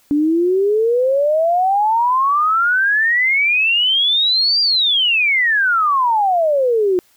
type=exponential two-way sweep; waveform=sine; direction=up then down; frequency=286.1 to 4806 to 352 Hz; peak=-12 dBFS; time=0.11-6.99 s; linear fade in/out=0 ms; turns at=4.61 s; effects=white hiss -55 dBFS RMS until 7.16 s